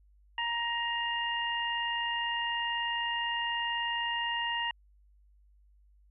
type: harmonic tone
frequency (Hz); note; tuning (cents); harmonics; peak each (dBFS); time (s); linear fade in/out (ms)
939; A#5; +12; 1 / 2 / 3; -34 / -34 / -34; 0.38-4.71; 2
effects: added 50 Hz sine -59 dBFS peak until 6.1 s